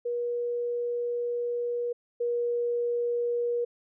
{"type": "tone pair in turn", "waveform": "sine", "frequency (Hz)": [480, 477.8], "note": ["B4", "A#4"], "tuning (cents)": [-49, 43], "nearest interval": "unison", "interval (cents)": 8, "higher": "first", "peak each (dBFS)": [-27, -25], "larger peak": "second", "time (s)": [[0.05, 1.93], [2.2, 3.65]], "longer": "first", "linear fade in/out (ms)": 10, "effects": []}